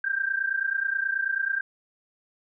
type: tone pair together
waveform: sine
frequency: 1568 / 1597.3 Hz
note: G6 / G6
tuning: 0 / +32 cents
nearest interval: unison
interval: 32 cents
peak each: -27 dBFS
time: 0.04-1.61 s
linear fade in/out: 5 ms
effects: none